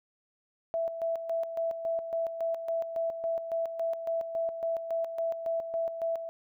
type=tone with tremolo; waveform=sine; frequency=662 Hz; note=E5; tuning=7 cents sharp; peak=-27 dBFS; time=0.74-6.29 s; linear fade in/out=0 ms; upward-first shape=square; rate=3.6 Hz; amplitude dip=60%; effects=none